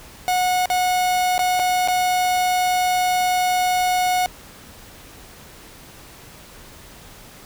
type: tone with dropouts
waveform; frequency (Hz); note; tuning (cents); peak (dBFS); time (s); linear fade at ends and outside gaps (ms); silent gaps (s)
45% pulse; 730; F#5; -24; -17; 0.28-4.26; 0; 0.657-0.701 / 1.38-1.392 / 1.593-1.597 / 1.876-1.884
effects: pink hiss -43 dBFS RMS until 7.45 s